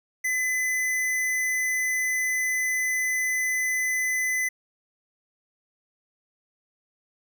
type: tone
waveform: square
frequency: 2016 Hz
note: B6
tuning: 35 cents sharp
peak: -24 dBFS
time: 0.24-4.49 s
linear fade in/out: 10 ms
effects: none